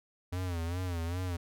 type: tone with vibrato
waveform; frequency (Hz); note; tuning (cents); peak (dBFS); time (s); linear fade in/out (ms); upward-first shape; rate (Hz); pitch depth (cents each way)
square; 87.31; F2; 0; -33; 0.32-1.37; 10; sine; 2.5; 100
effects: none